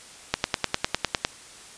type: click train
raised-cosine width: 0.2 ms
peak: -3 dBFS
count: 10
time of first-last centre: 0.34-1.249 s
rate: 9.9 Hz
effects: white hiss -46 dBFS RMS until 1.77 s + resampled to 22050 Hz